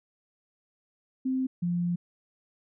sine tone pair in turn, 260.6 / 174.41 Hz, C4 / F3, -7 / -2 cents, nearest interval perfect fifth, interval 695 cents, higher first, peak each -25 dBFS, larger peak neither, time 1.25-1.47 / 1.62-1.96 s, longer second, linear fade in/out 10 ms, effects none

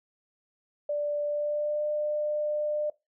sine tone with pitch glide, 587.3 to 599.3 Hz, D5 to D5, 0 to +35 cents, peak -26 dBFS, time 0.89-2.9 s, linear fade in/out 5 ms, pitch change +35 cents, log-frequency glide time 1.25-1.84 s, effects noise-tail reverb RT60 0.2 s tail -19 dB re dry

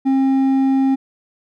sine tone with hard clipping, 268 Hz, C4, 42 cents sharp, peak -14 dBFS, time 0.05-0.96 s, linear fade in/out 20 ms, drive 5 dB, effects none

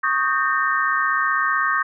sine chord, Eb dominant seventh, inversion third, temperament equal with one note detuned, 1108.7 / 1244.5 / 1568 / 1827.3 Hz, Db6 / Eb6 / G6 / Bb6, 0 / 0 / 0 / -35 cents, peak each -23 dBFS, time 0.03-1.83 s, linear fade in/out 10 ms, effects none

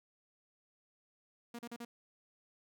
sawtooth tone bursts, 236.4 Hz, A#3, 24 cents sharp, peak -39 dBFS, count 4, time 1.54-1.85 s, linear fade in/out 5 ms, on 49 ms, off 38 ms, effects none

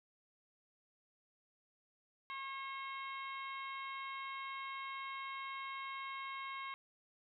harmonic tone with a mistuned harmonic, 542 Hz, C#5, 39 cents flat, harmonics 2 / 3 / 4 / 5 / 6 / 7, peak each -44 / -55 / -47 / -57 / -56 / -56 dBFS, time 2.3-6.74 s, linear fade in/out 0 ms, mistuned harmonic 6, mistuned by -43 cents, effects none

